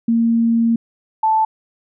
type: tone pair in turn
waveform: sine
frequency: 230.4 / 878 Hz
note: A#3 / A5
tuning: -20 / -4 cents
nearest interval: octave + major seventh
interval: 2316 cents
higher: second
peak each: -12 dBFS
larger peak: neither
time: 0.08-0.76 / 1.23-1.45 s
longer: first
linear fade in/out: 5 ms
effects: none